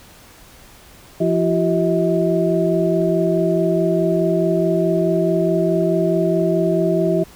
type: tone cluster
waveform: sine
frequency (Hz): 171.2 / 337.3 / 382 / 638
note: F3 / E4 / G4 / D#5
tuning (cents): -34 / +40 / -45 / +43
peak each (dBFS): -20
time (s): 1.2-7.24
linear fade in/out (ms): 10
effects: pink hiss -45 dBFS RMS until 7.35 s